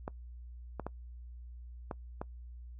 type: clicks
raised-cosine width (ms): 1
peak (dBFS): -23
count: 5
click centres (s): 0.079 / 0.797 / 0.866 / 1.912 / 2.215
effects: noise-tail reverb RT60 0.1 s tail -23 dB re dry + added 60 Hz sine -45 dBFS peak until 2.79 s